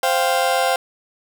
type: chord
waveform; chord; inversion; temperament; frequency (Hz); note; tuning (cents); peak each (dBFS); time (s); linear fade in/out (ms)
35% pulse; C suspended fourth; none; just; 523.3 / 697.7 / 784.9; C5 / F5 / G5; 0 / -2 / +2; -19; 0.03-0.76; 2
effects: none